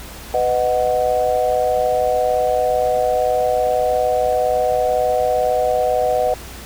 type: chord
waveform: sine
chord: B major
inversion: none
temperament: equal with one note detuned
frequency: 500.5 / 622.3 / 740 Hz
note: B4 / D#5 / F#5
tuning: +23 / 0 / 0 cents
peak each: -19 dBFS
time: 0.34-6.34 s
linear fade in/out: 2 ms
effects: added 60 Hz sine -37 dBFS peak until 6.65 s + pink hiss -36 dBFS RMS until 6.65 s